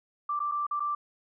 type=tone with dropouts; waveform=sine; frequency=1174.7 Hz; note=D6; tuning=in tune; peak=-27 dBFS; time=0.29-0.95 s; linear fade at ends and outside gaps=5 ms; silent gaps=0.393-0.401 / 0.515-0.519 / 0.667-0.71 / 0.797-0.803 s; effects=none